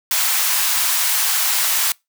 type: high-pass noise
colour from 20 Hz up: white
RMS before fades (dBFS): -18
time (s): 0.11-1.92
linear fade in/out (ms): 2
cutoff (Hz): 790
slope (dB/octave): 24
effects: noise-tail reverb RT60 0.2 s tail -25 dB re dry